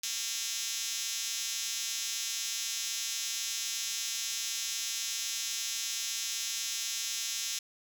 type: tone with high-pass filter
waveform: 5% pulse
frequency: 228.1 Hz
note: A#3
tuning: 37 cents flat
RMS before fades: -35 dBFS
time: 0.03-7.59 s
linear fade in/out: 5 ms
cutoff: 4600 Hz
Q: 6.3
effects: none